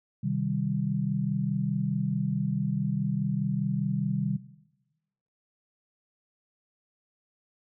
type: chord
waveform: sine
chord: C minor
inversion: none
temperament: equal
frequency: 130.81 / 155.56 / 196 Hz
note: C3 / Eb3 / G3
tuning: 0 / 0 / 0 cents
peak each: -30 dBFS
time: 0.23-4.37 s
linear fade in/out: 10 ms
effects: noise-tail reverb RT60 1.0 s tail -17 dB re dry